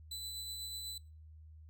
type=tone with tremolo; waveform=sawtooth; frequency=3996 Hz; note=B7; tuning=20 cents sharp; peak=-37 dBFS; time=0.11-0.98 s; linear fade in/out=5 ms; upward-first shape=triangle; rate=8.1 Hz; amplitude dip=30%; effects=noise-tail reverb RT60 0.4 s tail -24 dB re dry + added 78 Hz sine -52 dBFS peak until 1.69 s